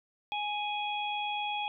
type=harmonic tone; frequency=832 Hz; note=G#5; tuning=3 cents sharp; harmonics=1 / 3 / 4; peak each=-33 / -37 / -38 dBFS; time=0.32-1.68 s; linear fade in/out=0 ms; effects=none